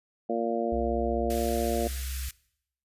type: harmonic tone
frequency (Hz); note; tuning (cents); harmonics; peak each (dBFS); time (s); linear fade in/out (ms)
115.9; A#2; -10; 2 / 3 / 4 / 5 / 6; -32 / -32 / -32 / -32 / -32; 0.29-1.88; 10
type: tone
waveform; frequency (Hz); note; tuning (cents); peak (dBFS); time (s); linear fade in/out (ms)
sine; 65.41; C2; 0; -32; 0.72-2.29; 5
type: high-pass noise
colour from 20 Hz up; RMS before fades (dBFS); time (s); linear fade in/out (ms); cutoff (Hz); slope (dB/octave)
white; -39; 1.3-2.31; 2; 1300; 48
effects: noise-tail reverb RT60 0.7 s tail -21 dB re dry + resampled to 32000 Hz